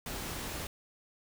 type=noise; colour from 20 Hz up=pink; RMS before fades=-39 dBFS; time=0.06-0.67 s; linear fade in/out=2 ms; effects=none